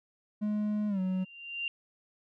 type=tone with pitch glide; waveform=triangle; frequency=210.3 to 186.28 Hz; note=G#3 to F#3; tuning=+22 to +12 cents; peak=-26 dBFS; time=0.41-1.25 s; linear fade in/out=20 ms; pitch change=-210 cents; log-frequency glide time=0.88-1 s
type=tone with exponential growth; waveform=sine; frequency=2779 Hz; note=F7; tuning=9 cents flat; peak=-29 dBFS; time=0.94-1.68 s; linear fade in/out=1 ms; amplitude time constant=160 ms
effects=none